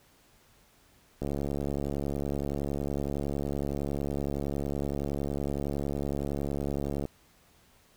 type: click train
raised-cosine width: 2 ms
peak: -19 dBFS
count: 414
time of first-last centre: 1.22-7.053 s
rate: 70.8 Hz
effects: pink hiss -62 dBFS RMS until 7.96 s